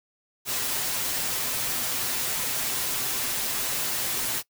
white noise with comb filter, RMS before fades -28 dBFS, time 0.45-4.43 s, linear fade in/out 50 ms, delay 7.8 ms, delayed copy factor +0.55, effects noise-tail reverb RT60 0.1 s tail -21 dB re dry

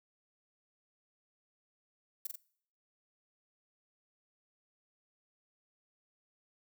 violet noise with echo, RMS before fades -37 dBFS, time 2.25-2.27 s, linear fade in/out 5 ms, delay 44 ms, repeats 2, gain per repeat -3 dB, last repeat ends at 2.358 s, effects noise-tail reverb RT60 0.6 s tail -22 dB re dry

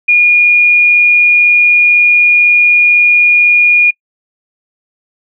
sine tone, 2434 Hz, D#7, 39 cents flat, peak -4 dBFS, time 0.08-3.91 s, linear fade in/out 10 ms, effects noise-tail reverb RT60 0.1 s tail -26 dB re dry

